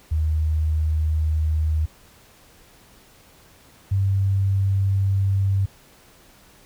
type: tone pair in turn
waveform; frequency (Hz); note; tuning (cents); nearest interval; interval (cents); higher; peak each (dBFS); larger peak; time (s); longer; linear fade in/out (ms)
sine; 78 / 97.54; D#2 / G2; +5 / -8; major third; 387; second; -18 / -17; second; 0.11-1.86 / 3.91-5.66; neither; 10
effects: pink hiss -52 dBFS RMS until 6.65 s